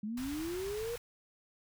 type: linear sweep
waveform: sine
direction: up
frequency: 202.6 to 481.9 Hz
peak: -35 dBFS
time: 0.03-0.96 s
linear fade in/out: 5 ms
type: band-stop noise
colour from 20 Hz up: pink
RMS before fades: -46 dBFS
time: 0.17-0.98 s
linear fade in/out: 5 ms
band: 150 to 790 Hz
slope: 24 dB/octave
effects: none